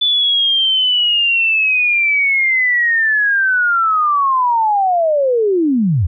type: linear sweep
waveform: sine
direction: down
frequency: 3494 to 73.42 Hz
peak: -11 dBFS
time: 0.01-6.07 s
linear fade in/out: 10 ms
effects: none